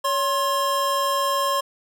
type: tone pair together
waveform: square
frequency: 563.1 / 1063 Hz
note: C#5 / C6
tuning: +27 / +27 cents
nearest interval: major seventh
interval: 1100 cents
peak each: -26 / -22 dBFS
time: 0.04-1.61 s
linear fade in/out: 10 ms
effects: none